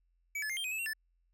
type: tone with pitch steps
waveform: square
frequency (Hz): 2284 / 1722 / 2114 / 3178 / 2511 / 2601 / 2738 / 1752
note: D7 / A6 / C7 / G7 / D#7 / E7 / F7 / A6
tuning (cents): -49 / -38 / +17 / +23 / +15 / -24 / -35 / -8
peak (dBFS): -35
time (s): 0.35-0.934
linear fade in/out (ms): 5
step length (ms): 73
effects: added 43 Hz sine -70 dBFS peak until 1.33 s